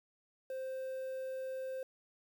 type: tone with quantisation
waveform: triangle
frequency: 523.3 Hz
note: C5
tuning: in tune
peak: -36 dBFS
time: 0.5-1.83 s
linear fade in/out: 2 ms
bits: 10
effects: none